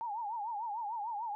sine tone with vibrato, 880 Hz, A5, in tune, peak -35 dBFS, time 0.01-1.35 s, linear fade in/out 0 ms, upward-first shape triangle, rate 6.7 Hz, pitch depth 180 cents each way, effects none

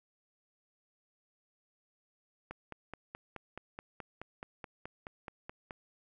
click train, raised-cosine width 0.5 ms, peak -27 dBFS, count 16, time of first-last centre 2.51-5.708 s, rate 4.69 Hz, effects none

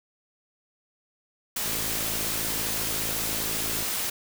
white noise, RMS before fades -29 dBFS, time 1.56-4.1 s, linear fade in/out 5 ms
click train, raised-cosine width 2 ms, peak -25 dBFS, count 119, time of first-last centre 1.66-3.825 s, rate 54.5 Hz
effects none

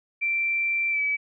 sine tone with pitch glide, 2349 to 2291 Hz, D7 to D7, 0 to -44 cents, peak -22 dBFS, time 0.21-1.17 s, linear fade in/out 20 ms, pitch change -44 cents, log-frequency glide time 0.9-1.01 s, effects none

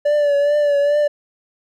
triangle tone with vibrato, 580 Hz, D5, 22 cents flat, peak -11 dBFS, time 0.05-1.08 s, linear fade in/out 10 ms, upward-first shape triangle, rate 2.4 Hz, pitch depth 46 cents each way, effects none

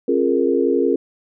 sine chord, Bb minor seventh, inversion first, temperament equal with one note detuned, 270.2 / 349.2 / 415.3 / 466.2 Hz, Db4 / F4 / Ab4 / Bb4, -44 / 0 / 0 / 0 cents, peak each -20 dBFS, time 0.08-0.96 s, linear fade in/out 5 ms, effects none

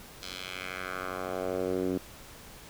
10% pulse tone with band-pass filter sweep, 92.5 Hz, F#2, in tune, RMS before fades -34 dBFS, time 0.22-1.98 s, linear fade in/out 5 ms, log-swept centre 4500 to 280 Hz, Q 1.7, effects pink hiss -49 dBFS RMS until 2.69 s

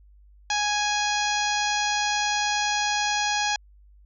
harmonic tone, 830.6 Hz, G#5, in tune, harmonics 1 / 2 / 3 / 4 / 5 / 6 / 7 / 8, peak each -26 / -29 / -31 / -32 / -33 / -34 / -34 / -35 dBFS, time 0.5-3.56 s, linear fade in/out 2 ms, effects added 50 Hz sine -50 dBFS peak until 4.05 s

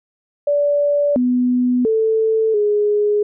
sine tone with pitch steps, 579 / 248.4 / 442.4 / 416.1 Hz, D5 / B3 / A4 / G#4, -25 / +10 / +9 / +3 cents, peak -13 dBFS, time 0.47-3.23 s, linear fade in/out 5 ms, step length 690 ms, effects none

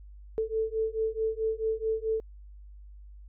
sine beating tone pair, 440 / 444.6 Hz, A4 / A4, 0 / +18 cents, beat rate 4.6 Hz, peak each -30 dBFS, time 0.38-2.2 s, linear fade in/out 0 ms, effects added 50 Hz sine -45 dBFS peak until 3.28 s

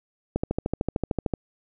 click train, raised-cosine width 2 ms, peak -11 dBFS, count 14, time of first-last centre 0.36-1.337 s, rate 13.3 Hz, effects none

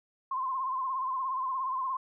sine tone with vibrato, 1046.5 Hz, C6, in tune, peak -29 dBFS, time 0.31-1.97 s, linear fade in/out 5 ms, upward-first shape sine, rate 17 Hz, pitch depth 63 cents each way, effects none

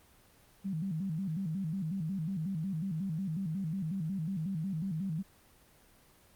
sine tone with vibrato, 175.2 Hz, F3, 6 cents sharp, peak -32 dBFS, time 0.64-5.23 s, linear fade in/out 20 ms, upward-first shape square, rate 5.5 Hz, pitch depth 180 cents each way, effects pink hiss -62 dBFS RMS until 6.35 s + Opus 24 kbps

